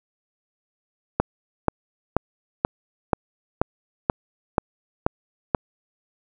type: click train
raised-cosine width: 1 ms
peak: -3 dBFS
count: 10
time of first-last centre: 1.2-5.548 s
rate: 2.07 Hz
effects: none